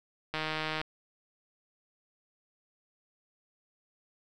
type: click train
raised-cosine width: 0.3 ms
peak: -17 dBFS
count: 75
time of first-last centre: 0.34-0.814 s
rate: 156 Hz
effects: none